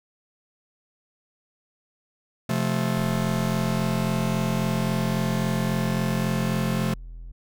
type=chord; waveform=45% pulse; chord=F major; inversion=second; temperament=just; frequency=130.96 / 174.61 / 218.3 Hz; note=C3 / F3 / A3; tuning=+2 / 0 / -13 cents; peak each=-27 dBFS; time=2.49-6.94 s; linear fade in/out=5 ms
type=linear sweep; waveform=triangle; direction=up; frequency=30.21 to 42.27 Hz; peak=-34 dBFS; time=2.97-7.32 s; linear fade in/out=10 ms
effects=none